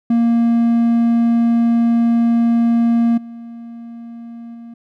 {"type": "tone with level steps", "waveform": "triangle", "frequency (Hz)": 233.1, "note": "A#3", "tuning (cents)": 0, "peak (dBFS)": [-9, -28, -30], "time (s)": [0.1, 4.74], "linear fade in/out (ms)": 5, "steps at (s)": [3.17, 4.54], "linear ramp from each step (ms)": 10, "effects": []}